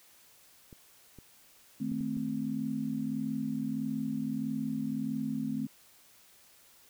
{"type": "clicks", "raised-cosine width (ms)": 3, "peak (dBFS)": -36, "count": 5, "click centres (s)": [0.728, 1.187, 1.919, 2.008, 2.17]}
{"type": "chord", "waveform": "sine", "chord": "A diminished", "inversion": "second", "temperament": "equal", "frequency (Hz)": [155.56, 220, 261.6], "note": ["Eb3", "A3", "C4"], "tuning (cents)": [0, 0, 0], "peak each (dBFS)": [-40, -34, -34], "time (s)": [1.8, 5.67], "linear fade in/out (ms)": 10}
{"effects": ["white hiss -60 dBFS RMS until 6.89 s"]}